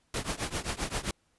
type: noise with tremolo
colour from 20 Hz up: pink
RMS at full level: -30 dBFS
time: 0.14-1.11 s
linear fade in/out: 2 ms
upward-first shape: triangle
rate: 7.6 Hz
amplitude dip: 95%
effects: pink hiss -71 dBFS RMS until 1.38 s + resampled to 24000 Hz